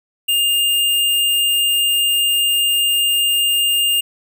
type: tone with sample-and-hold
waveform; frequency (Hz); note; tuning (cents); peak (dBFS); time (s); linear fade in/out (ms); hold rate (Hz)
sine; 2815; F7; +13; -13; 0.28-4.01; 10; 11025
effects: none